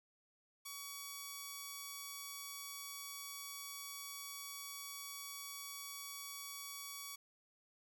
5% pulse tone, 1130 Hz, C#6, 33 cents sharp, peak -34 dBFS, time 0.65-7.16 s, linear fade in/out 10 ms, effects none

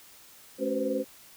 sine tone cluster, 214.4 / 275.7 / 377.8 / 497.2 / 518 Hz, A3 / C#4 / F#4 / B4 / C5, -45 / -9 / +36 / +12 / -17 cents, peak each -35 / -32 / -35 / -34 / -30 dBFS, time 0.58-1.05 s, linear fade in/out 50 ms, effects white hiss -53 dBFS RMS until 1.36 s

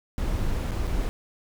brown noise with dropouts, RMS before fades -26 dBFS, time 0.18-1.09 s, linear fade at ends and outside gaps 0 ms, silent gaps 0.711-0.718 / 0.87-0.875 s, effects none

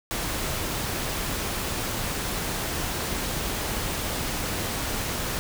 pink noise, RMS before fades -29 dBFS, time 0.11-5.39 s, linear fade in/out 0 ms, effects none

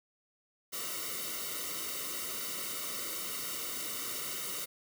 white noise with comb filter, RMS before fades -38 dBFS, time 0.72-4.66 s, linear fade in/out 20 ms, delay 1.2 ms, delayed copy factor -1, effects none

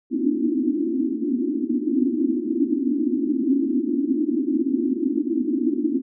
pink band-pass noise, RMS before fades -22 dBFS, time 0.1-6.02 s, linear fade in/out 50 ms, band 240 to 340 Hz, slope 96 dB/octave, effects none

